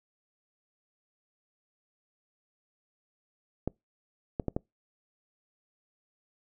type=clicks; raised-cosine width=2 ms; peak=-16 dBFS; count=4; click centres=3.676 / 4.398 / 4.483 / 4.565 s; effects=noise-tail reverb RT60 0.2 s tail -26 dB re dry